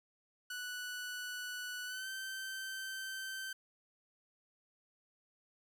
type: tone with pitch glide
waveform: sawtooth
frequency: 1480 to 1548.2 Hz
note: F#6 to G6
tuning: 0 to -22 cents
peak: -37 dBFS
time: 0.5-3.53 s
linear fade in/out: 5 ms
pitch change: +78 cents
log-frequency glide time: 1.85-2.08 s
effects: none